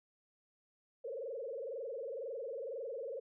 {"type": "tone with frequency modulation", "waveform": "sine", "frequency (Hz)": 503, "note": "B4", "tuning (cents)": 32, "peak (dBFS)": -39, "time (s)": [1.04, 3.2], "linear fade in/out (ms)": 10, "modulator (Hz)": 22, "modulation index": 2.8, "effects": []}